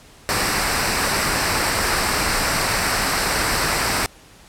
pink noise with comb filter, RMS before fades -20 dBFS, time 0.29-4.06 s, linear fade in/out 0 ms, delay 0.3 ms, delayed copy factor -0.55, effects pink hiss -47 dBFS RMS until 4.48 s + low-pass 11000 Hz 12 dB/octave

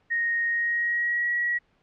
sine tone with pitch glide, 1864.7 to 1918.2 Hz, A#6 to A#6, 0 to +49 cents, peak -22 dBFS, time 0.1-1.59 s, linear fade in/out 20 ms, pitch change +49 cents, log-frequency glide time 0.47-1.3 s, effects pink hiss -66 dBFS RMS until 1.82 s + low-pass 3000 Hz 12 dB/octave

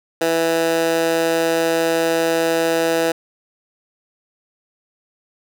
15% pulse tone with high-pass filter, 164.81 Hz, E3, in tune, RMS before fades -18 dBFS, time 0.21-3.12 s, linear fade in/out 5 ms, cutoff 440 Hz, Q 1.4, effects none

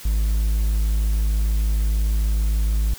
triangle tone, 53.3 Hz, G#1, 46 cents sharp, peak -15 dBFS, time 0.05-2.94 s, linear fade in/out 5 ms, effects white hiss -40 dBFS RMS until 2.98 s

